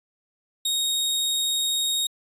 sawtooth tone, 3744 Hz, A#7, 7 cents sharp, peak -19 dBFS, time 0.65-2.07 s, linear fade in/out 5 ms, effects resampled to 32000 Hz

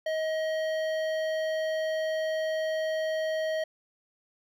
triangle tone with hard clipping, 632 Hz, D#5, 27 cents sharp, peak -29 dBFS, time 0.06-3.64 s, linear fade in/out 5 ms, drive 16 dB, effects none

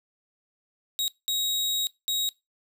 sawtooth tone bursts at uneven times, 3800 Hz, A#7, 33 cents sharp, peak -22 dBFS, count 3, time 0.99-1.08 / 1.28-1.87 / 2.08-2.29 s, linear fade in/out 0 ms, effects noise-tail reverb RT60 0.2 s tail -21 dB re dry

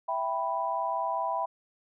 sine chord, E minor, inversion none, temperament equal, 659.3 / 784 / 987.8 Hz, E5 / G5 / B5, 0 / 0 / 0 cents, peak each -33 / -33 / -30 dBFS, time 0.08-1.46 s, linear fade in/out 10 ms, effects none

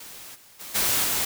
white noise with level steps, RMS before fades -42 / -52 / -39 / -23 / -25 dBFS, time 0-1.25 s, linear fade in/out 5 ms, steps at 0.34 / 0.59 / 0.74 / 1.03 s, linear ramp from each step 20 ms, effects none

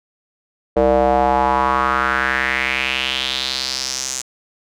square tone with band-pass filter sweep, 65.41 Hz, C2, in tune, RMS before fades -18 dBFS, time 0.76-4.22 s, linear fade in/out 10 ms, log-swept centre 530 to 7000 Hz, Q 3.8, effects none

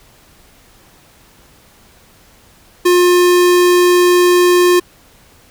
square tone, 355.9 Hz, F4, 33 cents sharp, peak -8 dBFS, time 2.85-4.8 s, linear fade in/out 10 ms, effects pink hiss -47 dBFS RMS until 5.5 s

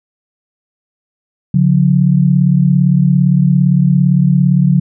sine tone pair together, 141.61 / 179.2 Hz, C#3 / F3, +37 / +45 cents, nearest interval major third, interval 408 cents, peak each -10 dBFS, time 1.54-4.8 s, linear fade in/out 5 ms, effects none

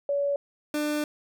sine / 30% pulse tone pair in turn, 567 / 298.4 Hz, C#5 / D4, +39 / +28 cents, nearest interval major seventh, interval 1111 cents, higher first, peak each -23 dBFS, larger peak neither, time 0.09-0.36 / 0.74-1.04 s, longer second, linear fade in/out 2 ms, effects none

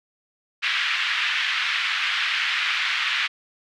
white band-pass noise, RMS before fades -24 dBFS, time 0.62-3.28 s, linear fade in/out 20 ms, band 1400 to 3200 Hz, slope 24 dB/octave, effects none

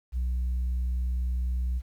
sine tone, 62 Hz, B1, 7 cents sharp, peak -23 dBFS, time 0.12-1.82 s, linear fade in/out 50 ms, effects tanh soft clip ceiling -24 dBFS + 10-bit

